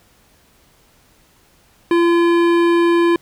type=tone with hard clipping; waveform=sine; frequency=341.4 Hz; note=F4; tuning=39 cents flat; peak=-13 dBFS; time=1.91-3.16 s; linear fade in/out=2 ms; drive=15 dB; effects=pink hiss -54 dBFS RMS until 3.21 s